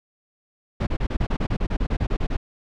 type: noise bursts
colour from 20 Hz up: brown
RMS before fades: -22 dBFS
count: 16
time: 0.8-2.369 s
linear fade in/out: 10 ms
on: 69 ms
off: 31 ms
effects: low-pass 4000 Hz 12 dB/octave